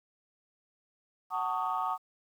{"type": "chord", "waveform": "sine", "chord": "D# half-diminished seventh", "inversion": "first", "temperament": "just", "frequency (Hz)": [746.7, 896, 1120.1, 1244.5], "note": ["F#5", "A5", "C#6", "D#6"], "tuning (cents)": [16, 31, 18, 0], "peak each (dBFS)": -34, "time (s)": [1.3, 1.98], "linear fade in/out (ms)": 50, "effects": ["tanh soft clip ceiling -21 dBFS", "10-bit"]}